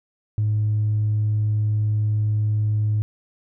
triangle tone with tanh clipping, 106.4 Hz, G#2, 42 cents sharp, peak -18 dBFS, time 0.38-3.02 s, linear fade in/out 0 ms, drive 5 dB, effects none

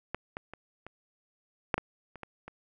clicks, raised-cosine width 0.5 ms, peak -17 / -21 / -28 / -28 / -10 / -16 / -30 / -25 / -28 dBFS, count 9, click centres 0.146 / 0.369 / 0.536 / 0.866 / 1.742 / 1.78 / 2.157 / 2.233 / 2.48 s, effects none

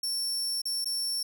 sawtooth tone with dropouts, 5440 Hz, F8, 46 cents flat, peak -26 dBFS, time 0.03-1.23 s, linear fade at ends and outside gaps 5 ms, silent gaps 0.618-0.654 / 0.845-0.856 s, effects none

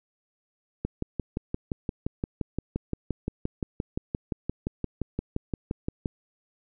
click train, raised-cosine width 3 ms, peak -15 dBFS, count 31, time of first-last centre 0.85-6.058 s, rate 5.76 Hz, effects none

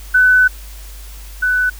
sine tone pair in turn, 1503 / 1495 Hz, F#6 / F#6, +27 / +17 cents, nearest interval unison, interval 10 cents, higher first, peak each -7 / -12 dBFS, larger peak first, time 0.14-0.48 / 1.42-1.7 s, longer first, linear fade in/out 10 ms, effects added 50 Hz sine -31 dBFS peak until 1.79 s + white hiss -40 dBFS RMS until 1.79 s

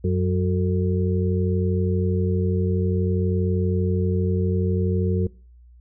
harmonic tone with a mistuned harmonic, 92.4 Hz, F#2, 2 cents flat, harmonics 1 / 2 / 4 / 5, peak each -21 / -24 / -27 / -28 dBFS, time 0.04-5.27 s, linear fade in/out 5 ms, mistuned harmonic 5, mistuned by -45 cents, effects noise-tail reverb RT60 0.4 s tail -23 dB re dry + added 60 Hz sine -46 dBFS peak until 5.8 s

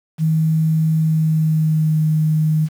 sine tone with pitch glide, 158.8 to 155.71 Hz, D#3 to D#3, +36 to +2 cents, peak -13 dBFS, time 0.18-2.69 s, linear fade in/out 50 ms, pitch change -34 cents, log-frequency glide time 0.97-2 s, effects 7-bit

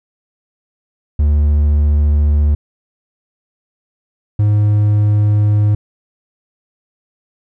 triangle tone pair in turn, 73.8 / 104.56 Hz, D2 / G#2, +9 / +12 cents, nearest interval tritone, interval 603 cents, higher second, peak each -7 dBFS, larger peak neither, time 1.19-2.55 / 4.39-5.75 s, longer neither, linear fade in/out 5 ms, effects none

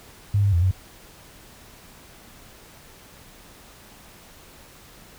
sine tone with pitch steps, 101.3 / 100 / 85.9 / 93.4 Hz, G#2 / G2 / F2 / F#2, -43 / +35 / -28 / +17 cents, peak -16 dBFS, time 0.34-0.712 s, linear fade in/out 5 ms, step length 93 ms, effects pink hiss -48 dBFS RMS until 5.18 s

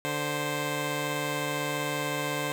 10% pulse tone pair together, 147.27 / 523.3 Hz, D3 / C5, +5 / 0 cents, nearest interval octave + minor seventh, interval 2195 cents, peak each -23 dBFS, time 0.05-2.52 s, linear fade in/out 0 ms, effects none

